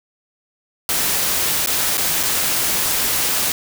white noise with dropouts, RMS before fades -19 dBFS, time 0.89-3.52 s, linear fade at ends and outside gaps 1 ms, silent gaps 1.661-1.672 / 1.972-1.978 / 2.23-2.234 s, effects none

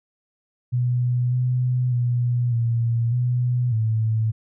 sine tone with pitch steps, 123.3 / 125.5 / 121.7 / 116.6 / 123.4 / 110.8 Hz, B2 / B2 / B2 / A#2 / B2 / A2, -2 / +28 / -25 / +1 / -1 / +13 cents, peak -18 dBFS, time 0.72-4.32 s, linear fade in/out 20 ms, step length 600 ms, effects none

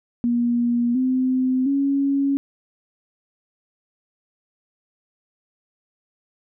sine tone with pitch steps, 238.8 / 257.4 / 277.5 Hz, A#3 / C4 / C#4, +42 / -28 / +2 cents, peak -17 dBFS, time 0.24-2.37 s, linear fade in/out 0 ms, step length 710 ms, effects none

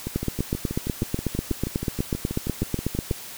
two click trains, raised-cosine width 3 ms, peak -15 / -10 dBFS, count 20 / 25, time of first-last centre 0.07-3.11 / 0.16-3.112 s, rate 6.25 / 8.13 Hz, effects white hiss -39 dBFS RMS until 3.37 s

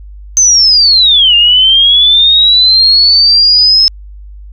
sine linear two-way sweep, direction down then up, 6272 to 2794 to 5220 Hz, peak -3 dBFS, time 0.37-3.88 s, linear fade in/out 0 ms, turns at 1.35 s, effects added 50 Hz sine -27 dBFS peak until 4.52 s

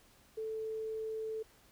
sine tone, 440 Hz, A4, in tune, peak -36 dBFS, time 0.37-1.43 s, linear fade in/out 10 ms, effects pink hiss -64 dBFS RMS until 1.71 s

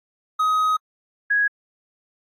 triangle / sine tone pair in turn, 1260 / 1660.7 Hz, D#6 / G#6, +21 / -1 cents, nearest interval perfect fourth, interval 478 cents, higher second, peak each -15 / -16 dBFS, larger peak first, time 0.39-0.77 / 1.3-1.48 s, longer first, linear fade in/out 10 ms, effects AAC 64 kbps

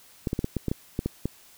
clicks, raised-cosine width 3 ms, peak -13 dBFS, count 10, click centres 0.272 / 0.331 / 0.391 / 0.444 / 0.567 / 0.683 / 0.715 / 0.991 / 1.06 / 1.256 s, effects white hiss -54 dBFS RMS until 1.57 s

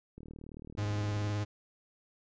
click train, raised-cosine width 3 ms, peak -34 dBFS, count 44, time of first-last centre 0.18-1.297 s, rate 38.5 Hz
45% pulse tone with vibrato, 103.83 Hz, G#2, in tune, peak -31 dBFS, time 0.77-1.45 s, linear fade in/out 20 ms, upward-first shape square, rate 19 Hz, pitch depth 27 cents each way
effects resampled to 16000 Hz

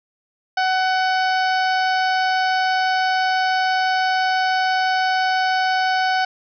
harmonic tone, 749 Hz, F#5, 21 cents sharp, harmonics 1 / 2 / 3 / 4 / 5 / 6 / 7 / 8, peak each -18 / -22 / -31 / -31 / -37 / -32 / -33 / -45 dBFS, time 0.57-6.25 s, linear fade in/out 5 ms, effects none

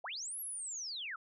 sine linear two-way sweep, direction up then down, 512 to 11580 to 1217 Hz, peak -39 dBFS, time 0.04-1.16 s, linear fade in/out 5 ms, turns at 0.4 s, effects none

